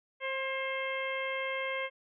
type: harmonic tone with a mistuned harmonic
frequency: 531 Hz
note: C5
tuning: 25 cents sharp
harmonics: 1 / 2 / 3 / 4 / 5 / 6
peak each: -36 / -40 / -42 / -36 / -44 / -45 dBFS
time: 0.2-1.9 s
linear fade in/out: 50 ms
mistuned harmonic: 3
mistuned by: +21 cents
effects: none